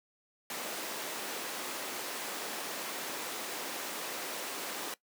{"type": "high-pass noise", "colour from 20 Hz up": "pink", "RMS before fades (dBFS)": -39, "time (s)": [0.5, 4.94], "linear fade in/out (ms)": 2, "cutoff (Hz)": 310, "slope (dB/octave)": 12, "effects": ["noise-tail reverb RT60 0.1 s tail -19 dB re dry", "high-pass 200 Hz 12 dB/octave"]}